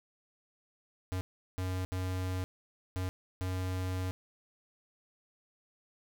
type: tone bursts at uneven times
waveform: square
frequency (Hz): 92.5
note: F#2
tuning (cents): 0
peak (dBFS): -33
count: 5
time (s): 1.12-1.21 / 1.58-1.85 / 1.92-2.44 / 2.96-3.09 / 3.41-4.11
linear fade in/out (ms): 0
effects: none